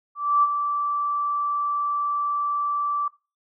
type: tone with ADSR envelope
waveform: sine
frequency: 1164 Hz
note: D6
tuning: 16 cents flat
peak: -14 dBFS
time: 0.15-3.08 s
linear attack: 280 ms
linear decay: 33 ms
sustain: -8 dB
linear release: 4 ms
effects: noise-tail reverb RT60 0.3 s tail -21 dB re dry